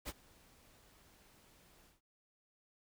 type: noise with ADSR envelope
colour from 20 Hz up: pink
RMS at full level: -41 dBFS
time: 0.05-2.01 s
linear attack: 32 ms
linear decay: 43 ms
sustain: -24 dB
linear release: 140 ms
effects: none